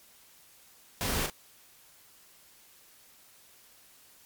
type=noise with echo; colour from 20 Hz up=pink; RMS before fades=-31 dBFS; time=1.01-1.26 s; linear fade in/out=0 ms; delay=39 ms; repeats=1; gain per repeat=-6 dB; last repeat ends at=1.299 s; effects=white hiss -58 dBFS RMS until 4.25 s + MP3 96 kbps